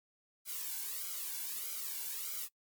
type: noise with flanger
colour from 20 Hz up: blue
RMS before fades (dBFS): -40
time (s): 0.45-2.49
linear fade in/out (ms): 50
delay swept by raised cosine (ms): 1.1 to 1.6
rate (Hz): 1.6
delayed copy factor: -1
effects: noise-tail reverb RT60 0.1 s tail -23 dB re dry + MP3 96 kbps